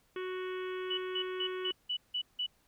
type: harmonic tone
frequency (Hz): 370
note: F#4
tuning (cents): 0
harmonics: 1 / 3 / 4 / 5 / 6 / 7 / 8 / 9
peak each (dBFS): -36 / -46 / -48 / -50 / -52 / -53 / -54 / -55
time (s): 0.16-1.71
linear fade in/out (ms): 2
type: tone bursts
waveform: sine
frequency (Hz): 2960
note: F#7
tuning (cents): 0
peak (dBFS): -31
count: 7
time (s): 0.9-2.466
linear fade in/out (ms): 10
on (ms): 78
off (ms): 170
effects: pink hiss -70 dBFS RMS until 2.67 s